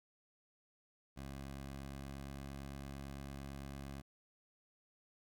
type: tone with pitch glide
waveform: 15% pulse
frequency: 68.4 to 68.92 Hz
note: C#2 to C#2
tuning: -23 to -9 cents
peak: -39 dBFS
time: 1.16-4.02 s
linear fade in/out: 20 ms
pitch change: +14 cents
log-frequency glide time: 1.57-2.56 s
effects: 13-bit